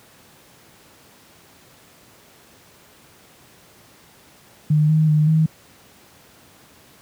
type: tone with pitch steps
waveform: sine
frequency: 151.8 / 156.3 / 152.4 / 158.2 Hz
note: D#3 / D#3 / D#3 / D#3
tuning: -42 / +8 / -36 / +29 cents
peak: -12 dBFS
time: 4.7-5.46 s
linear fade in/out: 5 ms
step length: 190 ms
effects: pink hiss -50 dBFS RMS until 7.01 s + high-pass 100 Hz 12 dB/octave